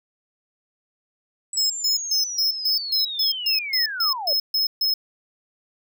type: linear sweep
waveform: sine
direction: down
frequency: 7902 to 539 Hz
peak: -27 dBFS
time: 1.53-4.33 s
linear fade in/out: 2 ms
type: tone bursts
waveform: square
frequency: 5170 Hz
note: E8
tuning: 34 cents flat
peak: -19 dBFS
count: 13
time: 1.57-4.94 s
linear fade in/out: 5 ms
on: 130 ms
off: 140 ms
effects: none